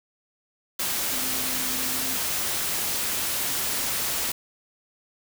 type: tone in noise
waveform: sine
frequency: 258.1 Hz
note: C4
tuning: 23 cents flat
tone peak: -38 dBFS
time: 1.12-2.17 s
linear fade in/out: 5 ms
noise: white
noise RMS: -27 dBFS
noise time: 0.79-4.32 s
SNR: -14 dB
effects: none